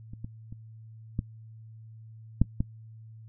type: clicks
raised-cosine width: 5 ms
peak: -29 / -25 / -30 / -16 / -8 / -14 dBFS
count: 6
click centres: 0.135 / 0.245 / 0.525 / 1.191 / 2.416 / 2.605 s
effects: noise-tail reverb RT60 0.1 s tail -21 dB re dry + added 111 Hz sine -45 dBFS peak until 3.28 s